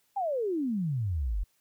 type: exponential sweep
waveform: sine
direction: down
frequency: 830.6 to 42.43 Hz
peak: -27 dBFS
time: 0.16-1.44 s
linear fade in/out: 10 ms
effects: white hiss -71 dBFS RMS until 1.6 s